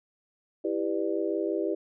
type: chord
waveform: sine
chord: E minor seventh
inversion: none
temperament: just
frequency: 329.6 / 395.6 / 494.4 / 593.3 Hz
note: E4 / G4 / B4 / D5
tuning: 0 / +16 / +2 / +18 cents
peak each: -30 / -30 / -34 / -34 dBFS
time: 0.64-1.75 s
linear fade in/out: 10 ms
effects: none